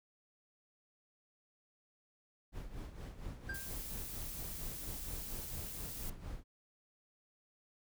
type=noise with tremolo; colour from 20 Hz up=brown; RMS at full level=-43 dBFS; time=2.52-6.44 s; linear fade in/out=50 ms; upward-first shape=sine; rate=4.3 Hz; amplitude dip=65%
type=tone with exponential decay; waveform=triangle; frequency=1588 Hz; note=G6; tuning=22 cents sharp; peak=-36 dBFS; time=3.49-3.79 s; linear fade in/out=5 ms; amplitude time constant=65 ms
type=noise; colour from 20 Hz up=blue; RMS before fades=-46 dBFS; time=3.54-6.1 s; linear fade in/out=5 ms
effects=none